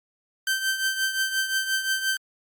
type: tone with tremolo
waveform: sawtooth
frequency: 1554 Hz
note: G6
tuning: 16 cents flat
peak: -17 dBFS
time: 0.47-2.17 s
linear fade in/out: 2 ms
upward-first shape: triangle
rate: 5.7 Hz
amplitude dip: 70%
effects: Opus 48 kbps